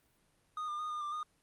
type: tone with pitch steps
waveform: triangle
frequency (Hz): 1237 / 1202 / 1231 / 1214 / 1184 / 1226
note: D#6 / D6 / D#6 / D#6 / D6 / D#6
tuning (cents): -10 / +40 / -19 / -43 / +14 / -26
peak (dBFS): -34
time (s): 0.57-1.23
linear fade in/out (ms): 2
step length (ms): 110
effects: pink hiss -72 dBFS RMS until 1.42 s + Opus 32 kbps